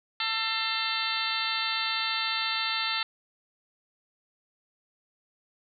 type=harmonic tone with a mistuned harmonic; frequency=446.4 Hz; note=A4; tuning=25 cents sharp; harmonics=2 / 3 / 4 / 5 / 6 / 7 / 8 / 9 / 10; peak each=-38 / -34 / -37 / -36 / -35 / -38 / -34 / -34 / -36 dBFS; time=0.2-3.03 s; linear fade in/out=2 ms; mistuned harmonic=5; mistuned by=-100 cents; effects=none

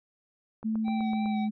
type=click train; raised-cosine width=1 ms; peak=-29 dBFS; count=6; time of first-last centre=0.63-1.259 s; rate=7.95 Hz
type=tone with pitch glide; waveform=sine; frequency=220 to 212.9 Hz; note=A3 to G#3; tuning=0 to +43 cents; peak=-26 dBFS; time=0.64-1.51 s; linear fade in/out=20 ms; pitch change=-57 cents; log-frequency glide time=1.05-1.27 s
type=tone with vibrato; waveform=square; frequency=771 Hz; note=G5; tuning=29 cents flat; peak=-35 dBFS; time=0.84-1.49 s; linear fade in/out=50 ms; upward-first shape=sine; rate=3.1 Hz; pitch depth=23 cents each way
effects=resampled to 11025 Hz

